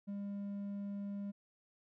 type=tone with hard clipping; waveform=sine; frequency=201 Hz; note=G3; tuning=44 cents sharp; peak=-40 dBFS; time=0.07-1.32 s; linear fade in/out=20 ms; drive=3 dB; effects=none